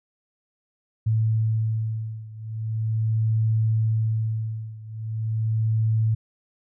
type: beating tone pair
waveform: sine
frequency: 110.5 / 110.9 Hz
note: A2 / A2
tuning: +8 / +14 cents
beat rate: 0.4 Hz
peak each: -23 / -25 dBFS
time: 1.06-6.15 s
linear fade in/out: 10 ms
effects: none